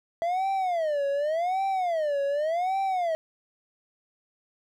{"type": "tone with vibrato", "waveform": "triangle", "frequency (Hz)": 659.3, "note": "E5", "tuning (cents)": 0, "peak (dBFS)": -22, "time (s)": [0.22, 3.15], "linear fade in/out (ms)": 0, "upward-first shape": "sine", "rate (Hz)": 0.87, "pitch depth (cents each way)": 290, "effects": []}